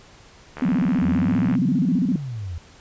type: click train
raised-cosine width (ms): 0.5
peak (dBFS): -18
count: 74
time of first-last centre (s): 0.57-1.553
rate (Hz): 74.3
type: tone with vibrato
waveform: sine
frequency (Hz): 214.5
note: A3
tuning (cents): -44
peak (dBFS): -17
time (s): 0.62-2.16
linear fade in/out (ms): 2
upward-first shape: square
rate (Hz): 15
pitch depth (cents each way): 300
type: exponential two-way sweep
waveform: sine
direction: up then down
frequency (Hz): 80.1 to 190 to 80.1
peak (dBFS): -27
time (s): 1.02-2.58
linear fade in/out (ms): 0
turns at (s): 2.03
effects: pink hiss -49 dBFS RMS until 2.8 s + resampled to 16000 Hz